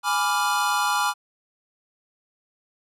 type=chord; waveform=square; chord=G# diminished seventh; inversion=none; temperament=equal; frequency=830.6 / 987.8 / 1174.7 / 1396.9 Hz; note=G#5 / B5 / D6 / F6; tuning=0 / 0 / 0 / 0 cents; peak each=-27 dBFS; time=0.03-1.14 s; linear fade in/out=50 ms; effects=resampled to 32000 Hz